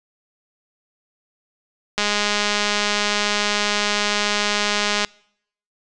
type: click train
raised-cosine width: 0.2 ms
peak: -3 dBFS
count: 636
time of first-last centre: 1.98-5.048 s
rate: 207 Hz
effects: noise-tail reverb RT60 0.7 s tail -26 dB re dry + resampled to 22050 Hz